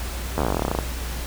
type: slowing click train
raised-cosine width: 1 ms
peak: -8 dBFS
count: 19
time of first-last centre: 0.38-0.788 s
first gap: 12 ms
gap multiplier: 1.07
effects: added 60 Hz sine -28 dBFS peak until 1.26 s + pink hiss -34 dBFS RMS until 1.26 s